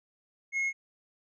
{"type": "tone with hard clipping", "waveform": "sine", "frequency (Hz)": 2165, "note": "C#7", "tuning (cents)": -41, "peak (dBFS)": -28, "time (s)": [0.52, 0.73], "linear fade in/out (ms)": 50, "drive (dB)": 3, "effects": ["resampled to 16000 Hz"]}